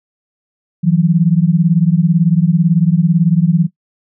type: beating tone pair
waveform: sine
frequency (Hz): 161.6 / 179.6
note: E3 / F3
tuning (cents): -34 / +49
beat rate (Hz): 18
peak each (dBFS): -11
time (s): 0.83-3.67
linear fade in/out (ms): 20
effects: noise-tail reverb RT60 0.1 s tail -18 dB re dry